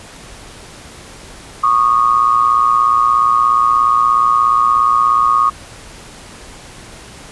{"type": "tone pair together", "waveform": "sine", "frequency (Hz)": [1108.7, 1225.6], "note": ["C#6", "D#6"], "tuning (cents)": [0, -27], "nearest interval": "major second", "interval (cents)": 173, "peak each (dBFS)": -12, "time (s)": [1.63, 5.5], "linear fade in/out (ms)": 10, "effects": ["pink hiss -36 dBFS RMS until 7.31 s", "resampled to 24000 Hz"]}